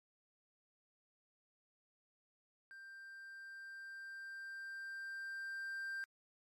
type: tone with level ramp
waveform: triangle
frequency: 1575 Hz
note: G6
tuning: 8 cents sharp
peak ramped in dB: -50 to -38 dBFS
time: 2.71-6.04 s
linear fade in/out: 0 ms
effects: MP3 96 kbps